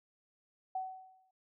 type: tone with exponential decay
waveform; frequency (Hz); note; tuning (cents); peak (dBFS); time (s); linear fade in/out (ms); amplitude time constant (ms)
sine; 753; F#5; +30; -32; 0.75-1.31; 5; 120
effects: none